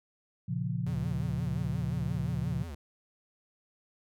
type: chord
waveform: sine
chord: Bb minor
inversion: none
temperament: equal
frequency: 116.54 / 138.59 / 174.61 Hz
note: Bb2 / Db3 / F3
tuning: 0 / 0 / 0 cents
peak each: -34 dBFS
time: 0.48-2.64 s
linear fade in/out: 10 ms
type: tone with vibrato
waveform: square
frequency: 76.6 Hz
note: D#2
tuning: 27 cents flat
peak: -39 dBFS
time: 0.86-2.75 s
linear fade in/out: 5 ms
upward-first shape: sine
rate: 5.7 Hz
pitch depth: 190 cents each way
effects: none